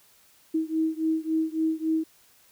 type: beating tone pair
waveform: sine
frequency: 317.7 / 321.3 Hz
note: D#4 / E4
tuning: +36 / -44 cents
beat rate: 3.6 Hz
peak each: -26 / -27 dBFS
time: 0.54-2.04 s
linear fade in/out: 10 ms
effects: white hiss -59 dBFS RMS until 2.51 s